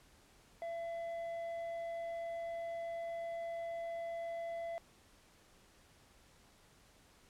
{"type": "tone with tanh clipping", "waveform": "triangle", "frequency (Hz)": 673, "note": "E5", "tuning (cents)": 36, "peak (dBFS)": -40, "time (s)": [0.62, 4.78], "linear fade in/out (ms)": 0, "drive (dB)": 10, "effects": ["pink hiss -65 dBFS RMS until 7.29 s", "low-pass 11000 Hz 12 dB/octave"]}